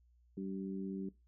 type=harmonic tone; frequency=96.5 Hz; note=G2; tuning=27 cents flat; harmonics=2 / 3 / 4; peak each=-40 / -44 / -46 dBFS; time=0.37-1.09 s; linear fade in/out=5 ms; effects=noise-tail reverb RT60 0.2 s tail -19 dB re dry + added 60 Hz sine -65 dBFS peak until 1.27 s